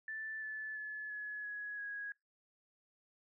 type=tone with pitch steps; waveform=sine; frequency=1760 / 1738.8 / 1717.8 / 1697.1 / 1676.6 / 1656.4 Hz; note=A6 / A6 / A6 / G#6 / G#6 / G#6; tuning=0 / -21 / -42 / +37 / +16 / -5 cents; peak=-40 dBFS; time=0.08-2.12 s; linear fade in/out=2 ms; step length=340 ms; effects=noise-tail reverb RT60 0.2 s tail -24 dB re dry